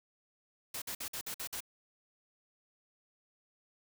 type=noise bursts; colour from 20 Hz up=white; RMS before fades=-40 dBFS; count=7; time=0.74-1.605 s; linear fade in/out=5 ms; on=79 ms; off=52 ms; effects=none